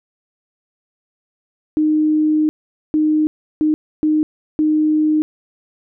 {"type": "tone bursts at uneven times", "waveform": "sine", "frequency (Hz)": 307.5, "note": "D#4", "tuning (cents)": -20, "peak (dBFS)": -12, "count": 5, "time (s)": [[1.77, 2.49], [2.94, 3.27], [3.61, 3.74], [4.03, 4.23], [4.59, 5.22]], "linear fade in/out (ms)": 0, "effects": []}